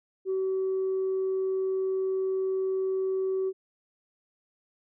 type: tone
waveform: sine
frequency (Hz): 380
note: F#4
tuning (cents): +46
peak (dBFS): -24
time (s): 0.25-3.53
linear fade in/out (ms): 50
effects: tanh soft clip ceiling -22 dBFS